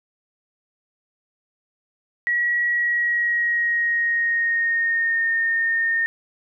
sine tone with pitch glide, 1919 to 1831.3 Hz, A#6 to A#6, +50 to -31 cents, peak -18 dBFS, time 2.27-6.06 s, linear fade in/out 0 ms, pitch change -81 cents, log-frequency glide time 2.67-5.29 s, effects none

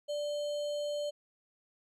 sine tone with sample-and-hold, 587.3 Hz, D5, in tune, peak -32 dBFS, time 0.08-1.11 s, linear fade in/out 20 ms, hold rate 3675 Hz, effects low-pass 7000 Hz 12 dB/octave

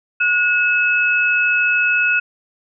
sine tone pair together, 1453 / 2587 Hz, F#6 / E7, -32 / -33 cents, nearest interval minor seventh, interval 999 cents, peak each -16 dBFS, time 0.2-2.2 s, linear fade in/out 10 ms, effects none

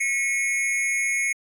square tone with amplitude modulation, 2184 Hz, C#7, 26 cents flat, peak -19 dBFS, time 0-1.33 s, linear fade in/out 10 ms, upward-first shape sine, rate 235 Hz, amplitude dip 70%, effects resampled to 32000 Hz

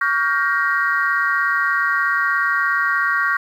sine chord, G half-diminished seventh, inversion second, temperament just, 1128.9 / 1411.2 / 1568 / 1881.6 Hz, Db6 / F6 / G6 / Bb6, +31 / +18 / 0 / +16 cents, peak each -21 dBFS, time 0.01-3.37 s, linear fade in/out 5 ms, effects tanh soft clip ceiling -6 dBFS + 8-bit

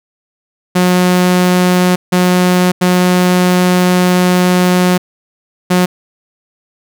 sawtooth tone bursts at uneven times, 180.7 Hz, F#3, 41 cents flat, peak -4 dBFS, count 4, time 0.75-1.96 / 2.12-2.72 / 2.81-4.98 / 5.7-5.86 s, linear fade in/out 10 ms, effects none

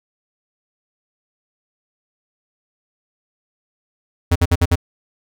square tone bursts, 86.4 Hz, F2, 18 cents flat, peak -12 dBFS, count 5, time 4.31-4.757 s, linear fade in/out 10 ms, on 47 ms, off 53 ms, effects none

